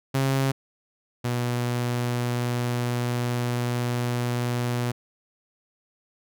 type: tone pair in turn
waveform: sawtooth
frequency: 134.8 / 121.5 Hz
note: C#3 / B2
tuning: -48 / -28 cents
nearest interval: major second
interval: 180 cents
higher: first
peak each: -17 / -20 dBFS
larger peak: first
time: 0.14-0.52 / 1.24-4.92 s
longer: second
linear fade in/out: 10 ms
effects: none